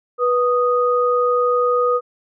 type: tone pair together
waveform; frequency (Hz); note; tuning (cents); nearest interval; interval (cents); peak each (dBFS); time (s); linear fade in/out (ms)
sine; 490 / 1241.9; B4 / D#6; -14 / -4; octave + major third; 1610; -16 / -18; 0.18-2.01; 50
effects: none